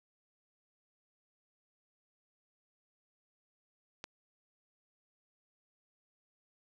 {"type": "click", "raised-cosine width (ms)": 0.2, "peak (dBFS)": -24, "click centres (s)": 4.041, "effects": []}